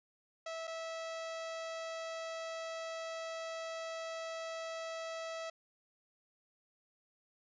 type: tone with dropouts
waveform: sawtooth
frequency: 653 Hz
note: E5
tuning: 17 cents flat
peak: -36 dBFS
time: 0.46-5.5 s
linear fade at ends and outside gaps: 5 ms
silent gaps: 0.672-0.676 s
effects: resampled to 16000 Hz